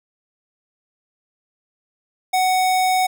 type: tone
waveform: square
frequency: 744 Hz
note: F#5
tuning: 9 cents sharp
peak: -16 dBFS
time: 2.33-3.07 s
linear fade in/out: 10 ms
effects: none